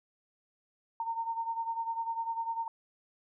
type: beating tone pair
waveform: sine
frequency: 913 / 923 Hz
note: A#5 / A#5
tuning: -36 / -17 cents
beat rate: 10 Hz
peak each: -33 / -38 dBFS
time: 1-2.68 s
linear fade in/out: 2 ms
effects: none